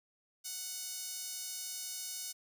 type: tone with high-pass filter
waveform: sawtooth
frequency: 738 Hz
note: F#5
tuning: 5 cents flat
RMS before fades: -42 dBFS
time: 0.44-2.33 s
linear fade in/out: 20 ms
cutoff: 5800 Hz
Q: 1.3
effects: none